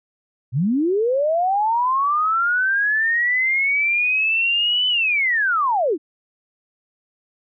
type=linear two-way sweep; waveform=sine; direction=up then down; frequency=110 to 3021 to 270.2 Hz; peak=-16 dBFS; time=0.52-5.98 s; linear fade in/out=50 ms; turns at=4.88 s; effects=none